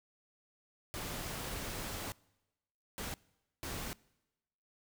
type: noise bursts at uneven times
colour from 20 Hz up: pink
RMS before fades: -41 dBFS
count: 3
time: 0.94-2.12 / 2.98-3.14 / 3.63-3.93 s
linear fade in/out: 0 ms
effects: noise-tail reverb RT60 1.0 s tail -24 dB re dry